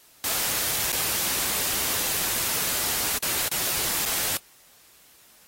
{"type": "noise with dropouts", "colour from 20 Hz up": "white", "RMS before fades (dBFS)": -26, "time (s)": [0.24, 4.37], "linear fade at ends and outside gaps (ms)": 1, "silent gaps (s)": [[0.921, 0.927], [3.18, 3.225], [3.481, 3.514], [4.054, 4.058]], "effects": ["white hiss -55 dBFS RMS until 5.47 s", "AAC 48 kbps"]}